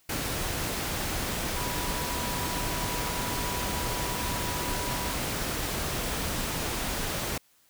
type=tone in noise; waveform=sine; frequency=976 Hz; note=B5; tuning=21 cents flat; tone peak=-37 dBFS; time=1.56-5.12 s; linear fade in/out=5 ms; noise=pink; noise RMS=-31 dBFS; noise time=0.09-7.38 s; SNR=-9 dB; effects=white hiss -64 dBFS RMS until 7.69 s